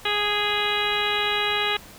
harmonic tone with a mistuned harmonic, 414.7 Hz, G#4, 3 cents flat, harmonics 1 / 2 / 3 / 4 / 5 / 6 / 7 / 8 / 9, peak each -30 / -30 / -30 / -30 / -30 / -30 / -30 / -30 / -30 dBFS, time 0.05-1.77 s, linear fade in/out 5 ms, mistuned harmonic 9, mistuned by +69 cents, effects pink hiss -45 dBFS RMS until 1.98 s

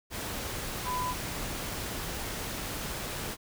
sine tone in noise, 1000 Hz, B5, 21 cents sharp, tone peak -30 dBFS, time 0.84-1.15 s, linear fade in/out 50 ms, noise pink, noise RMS -36 dBFS, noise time 0.1-3.37 s, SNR +3 dB, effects none

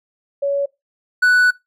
sine / triangle tone pair in turn, 562 / 1483.6 Hz, C#5 / F#6, +24 / +4 cents, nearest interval octave + perfect fourth, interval 1680 cents, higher second, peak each -16 / -8 dBFS, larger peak second, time 0.42-0.66 / 1.22-1.51 s, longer second, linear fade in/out 10 ms, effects noise-tail reverb RT60 0.2 s tail -22 dB re dry

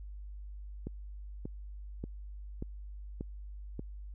click train, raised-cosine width 3 ms, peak -25 dBFS, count 6, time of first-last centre 0.87-3.794 s, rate 1.71 Hz, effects added 50 Hz sine -42 dBFS peak until 4.14 s

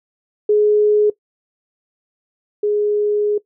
sine tone pair in turn, 420 / 416.6 Hz, G#4 / G#4, +19 / +5 cents, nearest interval unison, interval 14 cents, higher first, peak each -10 / -14 dBFS, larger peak first, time 0.49-1.1 / 2.63-3.38 s, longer second, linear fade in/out 5 ms, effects noise-tail reverb RT60 0.1 s tail -19 dB re dry

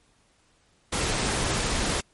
pink noise, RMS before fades -26 dBFS, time 0.92-2.01 s, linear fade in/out 10 ms, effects pink hiss -64 dBFS RMS until 2.13 s + MP3 48 kbps

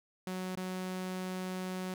sawtooth tone with dropouts, 185 Hz, F#3, in tune, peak -32 dBFS, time 0.27-1.94 s, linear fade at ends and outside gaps 2 ms, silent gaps 0.554-0.572 s, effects none

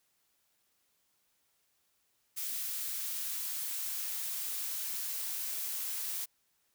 blue noise with high-pass filter sweep, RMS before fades -37 dBFS, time 2.36-6.26 s, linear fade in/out 20 ms, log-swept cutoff 1400 to 230 Hz, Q 0.7, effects white hiss -75 dBFS RMS until 6.74 s

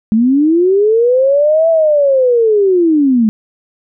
sine linear two-way sweep, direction up then down, 210.2 to 664 to 210.2 Hz, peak -7 dBFS, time 0.12-3.29 s, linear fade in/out 0 ms, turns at 1.69 s, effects none

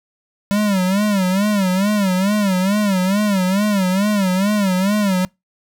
square tone with vibrato, 196.4 Hz, G3, 4 cents sharp, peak -15 dBFS, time 0.51-5.25 s, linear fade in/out 0 ms, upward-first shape sine, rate 2.3 Hz, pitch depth 130 cents each way, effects noise-tail reverb RT60 0.2 s tail -25 dB re dry

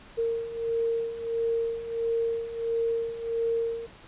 sine beating tone pair, 459.2 / 460.7 Hz, A#4 / A#4, -26 / -20 cents, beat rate 1.5 Hz, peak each -32 / -27 dBFS, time 0.17-3.87 s, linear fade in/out 20 ms, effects pink hiss -50 dBFS RMS until 4.07 s + resampled to 8000 Hz

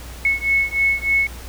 sine beating tone pair, 2196 / 2199.3 Hz, C#7 / C#7, -17 / -14 cents, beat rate 3.3 Hz, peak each -19 dBFS, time 0.25-1.27 s, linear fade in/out 2 ms, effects added 60 Hz sine -34 dBFS peak until 1.48 s + pink hiss -39 dBFS RMS until 1.48 s

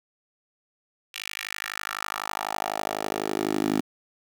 10% pulse tone with high-pass filter sweep, 52 Hz, G#1, 3 cents sharp, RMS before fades -30 dBFS, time 1.14-3.81 s, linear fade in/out 5 ms, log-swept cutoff 2700 to 260 Hz, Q 2.5, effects 8-bit

